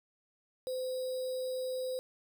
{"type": "tone with sample-and-hold", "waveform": "sine", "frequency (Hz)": 513, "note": "C5", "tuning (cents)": -34, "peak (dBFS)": -33, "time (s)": [0.67, 1.99], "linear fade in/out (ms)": 0, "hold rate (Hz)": 4410, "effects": []}